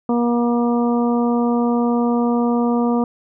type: harmonic tone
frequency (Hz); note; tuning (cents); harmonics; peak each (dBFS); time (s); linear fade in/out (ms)
238.4; A#3; +39; 1 / 2 / 3 / 4 / 5; -16 / -22 / -26 / -28 / -30; 0.09-3.04; 2
effects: none